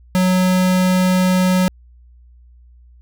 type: tone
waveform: square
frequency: 184.1 Hz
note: F#3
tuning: 8 cents flat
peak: -13 dBFS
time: 0.15-1.68 s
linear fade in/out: 0 ms
effects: added 60 Hz sine -43 dBFS peak until 3.01 s